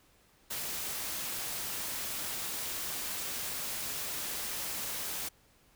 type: noise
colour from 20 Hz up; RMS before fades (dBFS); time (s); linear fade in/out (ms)
white; -37; 0.5-5.29; 10
effects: pink hiss -65 dBFS RMS until 5.75 s